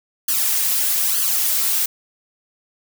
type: noise with flanger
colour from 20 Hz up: blue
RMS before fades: -19 dBFS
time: 0.28-1.86 s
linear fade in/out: 5 ms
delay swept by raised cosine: 0.64 to 3.74 ms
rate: 1.1 Hz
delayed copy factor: +0.95
effects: none